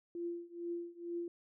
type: tone with tremolo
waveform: sine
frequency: 343.9 Hz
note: F4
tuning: 27 cents flat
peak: -35 dBFS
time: 0.15-1.28 s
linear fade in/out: 2 ms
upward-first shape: triangle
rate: 2.2 Hz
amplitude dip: 95%
effects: none